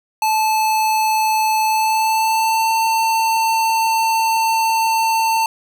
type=tone with pitch glide; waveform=square; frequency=871 to 897 Hz; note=A5 to A5; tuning=-18 to +33 cents; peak=-15 dBFS; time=0.22-5.46 s; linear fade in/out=2 ms; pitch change=+51 cents; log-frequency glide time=1.64-2.76 s; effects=none